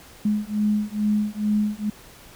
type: beating tone pair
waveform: sine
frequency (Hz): 209.2 / 211.5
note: G#3 / G#3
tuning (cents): +13 / +32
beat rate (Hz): 2.3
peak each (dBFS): -23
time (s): 0.25-1.9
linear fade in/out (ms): 5
effects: pink hiss -47 dBFS RMS until 2.35 s